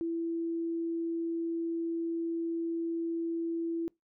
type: tone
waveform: sine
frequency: 333.1 Hz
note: E4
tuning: 18 cents sharp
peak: -30 dBFS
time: 0.01-3.88 s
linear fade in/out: 0 ms
effects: noise-tail reverb RT60 0.2 s tail -26 dB re dry